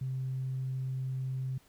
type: tone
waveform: sine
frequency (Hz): 130.81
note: C3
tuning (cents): 0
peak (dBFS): -31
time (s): 0.01-1.58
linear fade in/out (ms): 5
effects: tanh soft clip ceiling -27 dBFS + pink hiss -64 dBFS RMS until 1.68 s